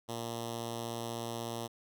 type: tone with notch filter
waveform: 5% pulse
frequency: 116.54 Hz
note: A#2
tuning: in tune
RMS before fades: -39 dBFS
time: 0.08-1.68 s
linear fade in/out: 20 ms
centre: 1500 Hz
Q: 1
effects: none